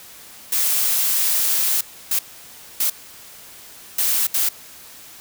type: noise bursts at uneven times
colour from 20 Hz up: blue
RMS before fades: -19 dBFS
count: 5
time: 0.52-1.81 / 2.11-2.19 / 2.8-2.9 / 3.98-4.27 / 4.34-4.49 s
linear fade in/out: 5 ms
effects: white hiss -42 dBFS RMS until 5.2 s